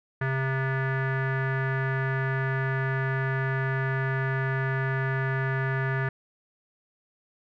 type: tone with low-pass filter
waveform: square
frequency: 133.2 Hz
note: C3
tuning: 31 cents sharp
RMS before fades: -27 dBFS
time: 0.21-6.09 s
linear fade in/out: 5 ms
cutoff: 1700 Hz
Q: 5.6
effects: none